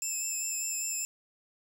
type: tone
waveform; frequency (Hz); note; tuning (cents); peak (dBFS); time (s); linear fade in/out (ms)
sine; 7340; A#8; -28; -32; 0.02-1.05; 0
type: tone with vibrato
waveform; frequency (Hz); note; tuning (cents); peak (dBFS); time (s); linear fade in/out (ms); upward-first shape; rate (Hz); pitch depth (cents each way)
10% pulse; 2615; E7; -15; -29; 0.02-1.05; 2; sine; 5; 25
effects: none